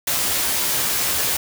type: noise with comb filter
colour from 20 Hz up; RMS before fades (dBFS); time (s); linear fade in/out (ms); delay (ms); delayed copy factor
white; -21; 0.07-1.37; 5; 14; +0.6
effects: none